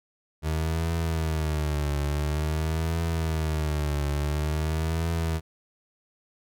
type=tone with vibrato; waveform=30% pulse; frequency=77.4 Hz; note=D#2; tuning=9 cents flat; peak=-22 dBFS; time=0.42-5.41 s; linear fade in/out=50 ms; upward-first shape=triangle; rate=0.48 Hz; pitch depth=130 cents each way; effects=none